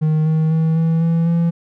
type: tone with pitch steps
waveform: triangle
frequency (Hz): 155.56 / 158.1 / 160.67 / 163.29 / 165.96 / 168.66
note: D#3 / D#3 / E3 / E3 / E3 / E3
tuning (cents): 0 / +28 / -44 / -16 / +12 / +40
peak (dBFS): -11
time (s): 0.01-1.51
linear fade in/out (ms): 20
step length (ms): 250
effects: none